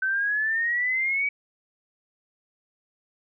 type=exponential sweep; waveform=sine; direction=up; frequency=1525 to 2283 Hz; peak=-22 dBFS; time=0.02-1.29 s; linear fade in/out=5 ms; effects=none